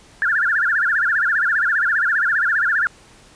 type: tone with vibrato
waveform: sine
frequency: 1572 Hz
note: G6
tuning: 4 cents sharp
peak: -15 dBFS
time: 0.22-2.87 s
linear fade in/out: 0 ms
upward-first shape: sine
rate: 15 Hz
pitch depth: 230 cents each way
effects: pink hiss -48 dBFS RMS until 3.35 s + resampled to 22050 Hz